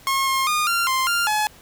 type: tone with pitch steps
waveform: sawtooth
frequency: 1081 / 1069 / 1221 / 1383 / 1048 / 1395 / 850 Hz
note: C#6 / C6 / D#6 / F6 / C6 / F6 / G#5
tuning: -44 / +37 / -33 / -17 / +2 / -2 / +40 cents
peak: -15 dBFS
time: 0.07-1.47 s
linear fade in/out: 0 ms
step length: 200 ms
effects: pink hiss -48 dBFS RMS until 1.61 s